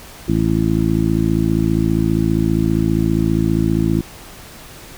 harmonic tone, 55 Hz, A1, in tune, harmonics 1 / 2 / 3 / 4 / 5 / 6, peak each -23 / -21 / -19 / -21 / -21 / -20 dBFS, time 0.28-4.01 s, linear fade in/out 5 ms, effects pink hiss -38 dBFS RMS until 4.97 s

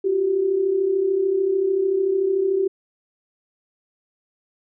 sine tone pair together, 353.7 / 387.2 Hz, F4 / G4, +22 / -21 cents, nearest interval major second, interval 157 cents, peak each -25 / -18 dBFS, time 0.04-2.68 s, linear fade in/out 10 ms, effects none

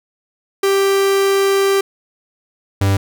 45% pulse tone pair in turn, 392.3 / 98.08 Hz, G4 / G2, +1 / +1 cents, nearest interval 2 octaves, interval 2400 cents, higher first, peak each -12 dBFS, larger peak neither, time 0.63-1.81 / 2.81-2.97 s, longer first, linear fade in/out 5 ms, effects none

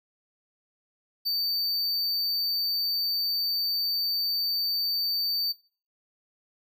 square tone, 4589 Hz, D8, 41 cents flat, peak -25 dBFS, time 1.25-5.53 s, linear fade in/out 20 ms, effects noise-tail reverb RT60 0.4 s tail -19 dB re dry

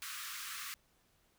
pink high-pass noise, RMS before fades -44 dBFS, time 0.02-0.74 s, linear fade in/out 0 ms, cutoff 1100 Hz, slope 96 dB/octave, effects pink hiss -72 dBFS RMS until 1.38 s

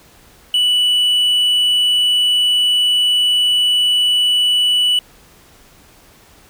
triangle tone, 2960 Hz, F#7, in tune, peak -10 dBFS, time 0.54-4.99 s, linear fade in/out 2 ms, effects pink hiss -47 dBFS RMS until 6.49 s

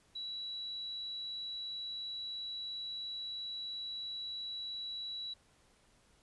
sine tone, 3921 Hz, B7, 13 cents flat, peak -39 dBFS, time 0.15-5.34 s, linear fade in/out 10 ms, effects pink hiss -68 dBFS RMS until 6.22 s + resampled to 24000 Hz

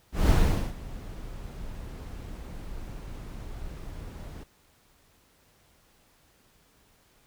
brown noise with ADSR envelope, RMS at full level -18 dBFS, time 0.12-4.44 s, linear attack 170 ms, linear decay 440 ms, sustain -21 dB, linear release 14 ms, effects pink hiss -63 dBFS RMS until 7.26 s

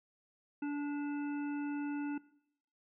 harmonic tone with a mistuned harmonic, 289.6 Hz, D4, 24 cents flat, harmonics 1 / 3 / 5 / 7 / 9, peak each -34 / -48 / -49 / -61 / -53 dBFS, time 0.62-2.18 s, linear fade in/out 5 ms, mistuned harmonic 9, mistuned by +16 cents, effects noise-tail reverb RT60 0.7 s tail -20 dB re dry

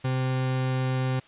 40% pulse tone, 129.7 Hz, C3, 15 cents flat, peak -23 dBFS, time 0.04-1.2 s, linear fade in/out 10 ms, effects white hiss -54 dBFS RMS until 1.27 s + resampled to 8000 Hz

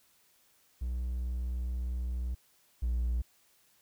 triangle tone pair in turn, 61.5 / 59.85 Hz, B1 / A#1, -7 / +46 cents, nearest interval unison, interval 47 cents, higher first, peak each -29 / -25 dBFS, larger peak second, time 0.81-2.35 / 2.82-3.22 s, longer first, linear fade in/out 10 ms, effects tanh soft clip ceiling -22 dBFS + white hiss -67 dBFS RMS until 3.81 s

